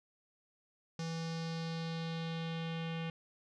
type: tone with low-pass filter sweep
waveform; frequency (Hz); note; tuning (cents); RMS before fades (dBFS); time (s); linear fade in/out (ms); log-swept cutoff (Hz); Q
square; 164.3; E3; -5; -39; 0.99-3.1; 2; 5600 to 2900; 2.9
effects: none